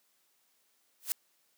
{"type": "noise with exponential growth", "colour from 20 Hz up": "blue", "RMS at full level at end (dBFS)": -27, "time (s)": [1, 1.12], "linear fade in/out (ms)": 0, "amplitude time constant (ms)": 24, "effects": ["white hiss -72 dBFS RMS until 1.57 s", "high-pass 200 Hz 12 dB/octave"]}